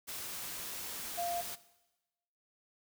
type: tone in noise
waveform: sine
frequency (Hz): 695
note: F5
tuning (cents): -9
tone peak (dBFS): -33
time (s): 1.17-1.42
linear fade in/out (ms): 20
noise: white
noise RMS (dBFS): -42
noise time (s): 0.07-1.56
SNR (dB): +6
effects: noise-tail reverb RT60 1.0 s tail -17 dB re dry